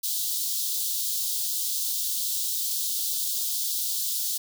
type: high-pass noise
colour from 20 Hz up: white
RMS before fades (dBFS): -28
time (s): 0.03-4.38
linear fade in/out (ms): 10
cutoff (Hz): 3400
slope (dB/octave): 48
effects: none